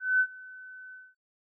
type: tone with ADSR envelope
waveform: sine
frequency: 1513 Hz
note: F#6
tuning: 38 cents sharp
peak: -19 dBFS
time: 0-1.15 s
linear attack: 200 ms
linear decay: 65 ms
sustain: -24 dB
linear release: 220 ms
effects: noise-tail reverb RT60 0.2 s tail -25 dB re dry